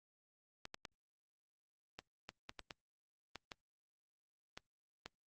clicks, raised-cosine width 0.2 ms, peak -28 dBFS, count 12, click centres 0.654 / 0.744 / 0.852 / 1.99 / 2.291 / 2.494 / 2.593 / 2.708 / 3.357 / 3.518 / 4.575 / 5.06 s, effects Opus 48 kbps

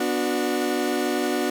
30% pulse chord, B minor, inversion none, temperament equal with one note detuned, 246.9 / 293.7 / 364.7 Hz, B3 / D4 / F#4, 0 / 0 / -25 cents, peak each -25 / -24 / -23 dBFS, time 0-1.5 s, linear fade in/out 5 ms, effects none

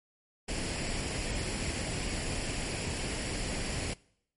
pink noise with comb filter, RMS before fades -34 dBFS, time 0.48-3.94 s, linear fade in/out 10 ms, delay 0.4 ms, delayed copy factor +0.5, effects noise-tail reverb RT60 0.7 s tail -23 dB re dry + MP3 48 kbps

